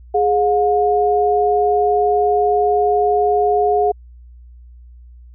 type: tone pair together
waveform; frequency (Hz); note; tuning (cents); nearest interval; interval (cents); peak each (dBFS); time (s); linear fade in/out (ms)
sine; 416.2 / 718; G#4 / F5; +4 / +48; major sixth; 944; -15; 0.14-3.92; 10
effects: added 60 Hz sine -38 dBFS peak until 5.34 s